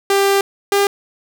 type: tone pair in turn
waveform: sawtooth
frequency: 395.5 / 401 Hz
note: G4 / G4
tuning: +15 / +39 cents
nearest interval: unison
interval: 24 cents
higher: second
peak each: -8 dBFS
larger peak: neither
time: 0.1-0.41 / 0.72-0.87 s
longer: first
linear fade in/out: 2 ms
effects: none